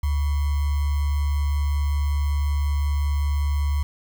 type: tone with sample-and-hold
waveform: sine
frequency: 72.3 Hz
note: D2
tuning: 27 cents flat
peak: -19 dBFS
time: 0.03-3.83 s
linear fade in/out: 5 ms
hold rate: 1050 Hz
effects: none